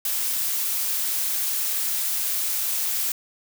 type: noise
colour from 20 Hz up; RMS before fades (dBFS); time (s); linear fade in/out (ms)
blue; -25; 0.05-3.12; 2
effects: none